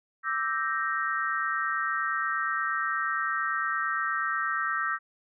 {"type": "chord", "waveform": "sine", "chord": "E half-diminished seventh", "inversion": "third", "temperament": "equal with one note detuned", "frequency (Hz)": [1169.9, 1318.5, 1568, 1864.7], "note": ["D6", "E6", "G6", "Bb6"], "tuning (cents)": [-7, 0, 0, 0], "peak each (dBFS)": [-34, -30, -32, -32], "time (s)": [0.23, 4.99], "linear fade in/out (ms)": 50, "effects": []}